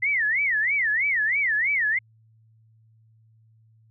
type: tone with vibrato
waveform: sine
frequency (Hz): 1975.5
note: B6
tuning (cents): 0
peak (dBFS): -20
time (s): 0.02-1.99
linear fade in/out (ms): 10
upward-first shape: sine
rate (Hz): 3.1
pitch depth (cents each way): 270
effects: added 111 Hz sine -55 dBFS peak until 3.9 s